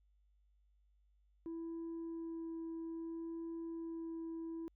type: tone with vibrato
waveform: sine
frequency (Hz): 330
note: E4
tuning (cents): +2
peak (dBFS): -39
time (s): 1.46-4.68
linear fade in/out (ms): 0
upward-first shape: sine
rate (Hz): 0.61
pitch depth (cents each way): 8
effects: tanh soft clip ceiling -40 dBFS + added 50 Hz sine -69 dBFS peak until 4.75 s